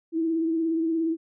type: tone with vibrato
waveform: sine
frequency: 326.3 Hz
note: E4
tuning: 18 cents flat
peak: -22 dBFS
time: 0.12-1.17 s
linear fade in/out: 50 ms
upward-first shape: triangle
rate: 17 Hz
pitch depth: 43 cents each way
effects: none